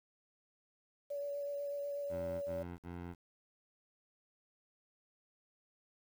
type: tone with vibrato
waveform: sine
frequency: 570 Hz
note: C#5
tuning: 48 cents sharp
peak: -37 dBFS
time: 1.1-2.63 s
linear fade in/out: 10 ms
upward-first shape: sine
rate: 8.1 Hz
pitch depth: 14 cents each way
type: tone bursts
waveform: 15% pulse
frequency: 87.31 Hz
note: F2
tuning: in tune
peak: -37 dBFS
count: 3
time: 2.09-3.156 s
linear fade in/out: 50 ms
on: 330 ms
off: 38 ms
effects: low-pass 2000 Hz 12 dB/octave + 10-bit